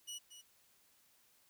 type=tone with echo; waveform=20% pulse; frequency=2930 Hz; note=F#7; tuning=18 cents flat; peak=-38 dBFS; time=0.07-0.19 s; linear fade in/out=20 ms; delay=230 ms; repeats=1; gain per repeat=-10 dB; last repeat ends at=0.42 s; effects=white hiss -70 dBFS RMS until 1.49 s